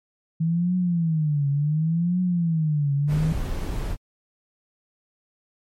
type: tone with vibrato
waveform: sine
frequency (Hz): 160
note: D#3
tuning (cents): +49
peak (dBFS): -19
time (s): 0.4-3.33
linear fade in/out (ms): 10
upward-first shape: triangle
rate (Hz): 0.69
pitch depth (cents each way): 240
type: noise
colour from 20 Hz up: brown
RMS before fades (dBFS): -27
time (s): 3.07-3.97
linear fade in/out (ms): 50
effects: MP3 64 kbps